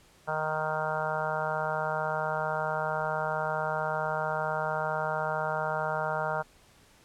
harmonic tone, 155.56 Hz, D#3, in tune, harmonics 1 / 3 / 4 / 5 / 6 / 7 / 8 / 9 / 10, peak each -39 / -39 / -33 / -35 / -35 / -41 / -40 / -35 / -44 dBFS, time 0.27-6.43 s, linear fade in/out 20 ms, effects pink hiss -59 dBFS RMS until 7.04 s + low-pass 11000 Hz 12 dB/octave

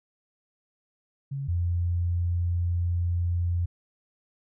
sine tone pair in turn, 138.1 / 87 Hz, C#3 / F2, -6 / -6 cents, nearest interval minor sixth, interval 800 cents, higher first, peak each -29 / -23 dBFS, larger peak second, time 1.31-1.48 / 1.48-3.66 s, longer second, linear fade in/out 10 ms, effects none

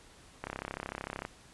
click train, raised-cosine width 0.5 ms, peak -21 dBFS, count 28, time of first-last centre 0.44-1.251 s, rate 33.3 Hz, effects pink hiss -57 dBFS RMS until 1.53 s + resampled to 24000 Hz

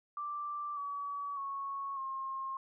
sine tone with pitch steps, 1174.7 / 1138.6 / 1103.7 / 1069.8 Hz, D6 / C#6 / C#6 / C6, 0 / +46 / -8 / +38 cents, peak -36 dBFS, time 0.17-2.57 s, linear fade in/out 2 ms, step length 600 ms, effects none

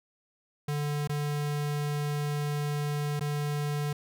square tone with dropouts, 146.83 Hz, D3, in tune, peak -29 dBFS, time 0.68-3.93 s, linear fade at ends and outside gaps 5 ms, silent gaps 1.075-1.094 / 3.196-3.208 s, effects none

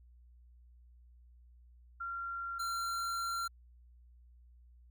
sine / square tone pair in turn, 1378 / 1371 Hz, F6 / F6, -24 / -32 cents, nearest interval unison, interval 8 cents, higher first, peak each -37 / -35 dBFS, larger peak second, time 2-2.59 / 2.59-3.48 s, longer second, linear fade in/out 10 ms, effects added 60 Hz sine -57 dBFS peak until 4.9 s

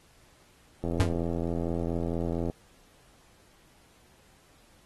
click train, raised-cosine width 2 ms, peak -18 dBFS, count 141, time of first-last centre 0.84-2.499 s, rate 84.4 Hz
square tone with exponential decay, 93.7 Hz, F#2, 22 cents sharp, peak -16 dBFS, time 1-1.16 s, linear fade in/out 0 ms, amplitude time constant 33 ms
effects pink hiss -61 dBFS RMS until 4.85 s + AAC 32 kbps

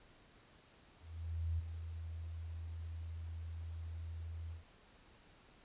sine tone with ADSR envelope, 82.41 Hz, E2, in tune, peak -33 dBFS, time 0.99-4.64 s, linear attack 600 ms, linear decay 14 ms, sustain -9 dB, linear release 130 ms, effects pink hiss -64 dBFS RMS until 5.64 s + resampled to 8000 Hz

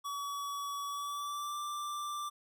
square tone with pitch glide, 1136 to 1178.1 Hz, C#6 to D6, +42 to +5 cents, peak -37 dBFS, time 0.04-2.3 s, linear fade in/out 20 ms, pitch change +63 cents, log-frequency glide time 0.87-1.58 s, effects none

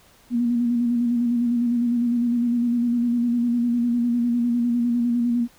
sine tone with vibrato, 238.9 Hz, A#3, 43 cents sharp, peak -18 dBFS, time 0.3-5.48 s, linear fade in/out 50 ms, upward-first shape square, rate 9.9 Hz, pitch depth 29 cents each way, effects pink hiss -54 dBFS RMS until 5.58 s

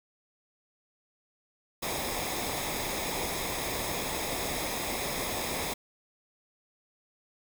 pink noise with comb filter, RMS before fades -33 dBFS, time 1.82-5.74 s, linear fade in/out 10 ms, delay 0.68 ms, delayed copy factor -0.6, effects none

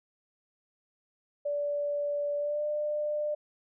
sine tone with pitch glide, 580 to 597.7 Hz, D5 to D5, -22 to +30 cents, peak -28 dBFS, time 1.45-3.35 s, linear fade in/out 10 ms, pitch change +52 cents, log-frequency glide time 2.37-2.64 s, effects none

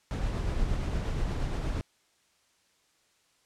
brown noise with tremolo, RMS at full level -29 dBFS, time 0.11-1.81 s, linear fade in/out 0 ms, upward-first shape sine, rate 8.5 Hz, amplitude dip 25%, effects white hiss -68 dBFS RMS until 3.45 s + low-pass 8000 Hz 12 dB/octave

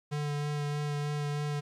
square tone with vibrato, 146.83 Hz, D3, in tune, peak -31 dBFS, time 0.11-1.61 s, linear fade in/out 20 ms, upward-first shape sine, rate 3.2 Hz, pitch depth 14 cents each way, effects low-pass 8000 Hz 12 dB/octave + 11-bit

